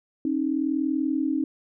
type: tone pair together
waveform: sine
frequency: 270.5 / 311.1 Hz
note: C#4 / D#4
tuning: -42 / 0 cents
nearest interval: major second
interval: 242 cents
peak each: -25 dBFS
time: 0.25-1.44 s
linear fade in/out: 2 ms
effects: none